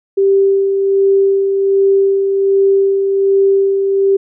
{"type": "tone with tremolo", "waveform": "sine", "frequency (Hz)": 392, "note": "G4", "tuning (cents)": 0, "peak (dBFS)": -7, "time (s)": [0.17, 4.17], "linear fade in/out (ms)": 10, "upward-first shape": "sine", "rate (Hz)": 1.3, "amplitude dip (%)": 40, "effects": []}